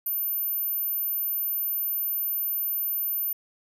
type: tone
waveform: sine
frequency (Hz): 13520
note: G#9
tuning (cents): +30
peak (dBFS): -25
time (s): 0.06-3.33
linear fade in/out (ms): 5
effects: none